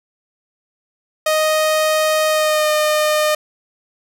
sawtooth tone with pitch glide, 622.3 to 609.5 Hz, D#5 to D#5, 0 to -36 cents, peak -10 dBFS, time 1.26-3.35 s, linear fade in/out 5 ms, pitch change -36 cents, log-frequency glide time 2.28-2.71 s, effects none

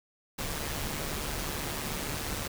pink noise with amplitude modulation, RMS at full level -32 dBFS, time 0.38-2.48 s, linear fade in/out 10 ms, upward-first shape sine, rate 147 Hz, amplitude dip 55%, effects none

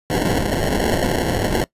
blue noise with sample-and-hold, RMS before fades -19 dBFS, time 0.1-1.64 s, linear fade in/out 0 ms, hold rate 1225 Hz, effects noise-tail reverb RT60 0.1 s tail -21 dB re dry + resampled to 32000 Hz

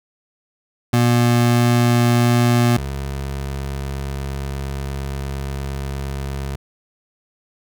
25% pulse tone pair in turn, 120.1 / 68.54 Hz, B2 / C#2, -48 / -19 cents, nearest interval minor seventh, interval 971 cents, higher first, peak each -9 / -20 dBFS, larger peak first, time 0.93-2.77 / 2.77-6.56 s, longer second, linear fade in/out 5 ms, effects none

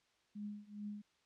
sine tone with tremolo, 207.4 Hz, G#3, 2 cents flat, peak -40 dBFS, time 0.35-1.02 s, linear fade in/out 10 ms, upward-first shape triangle, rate 2.4 Hz, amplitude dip 95%, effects white hiss -75 dBFS RMS until 1.25 s + low-pass 5000 Hz 12 dB/octave

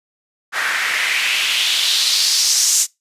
white noise with band-pass filter sweep, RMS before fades -17 dBFS, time 0.52-2.87 s, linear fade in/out 50 ms, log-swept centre 1500 to 6900 Hz, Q 2.7, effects noise-tail reverb RT60 0.2 s tail -23 dB re dry + resampled to 32000 Hz

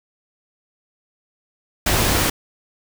pink noise, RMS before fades -18 dBFS, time 1.86-2.3 s, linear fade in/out 5 ms, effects none

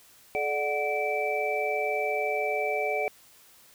sine tone cluster, 430.2 / 593 / 739 / 2322 Hz, A4 / D5 / F#5 / D7, -39 / +17 / -2 / -20 cents, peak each -31 dBFS, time 0.35-3.08 s, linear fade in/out 0 ms, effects white hiss -56 dBFS RMS until 3.74 s

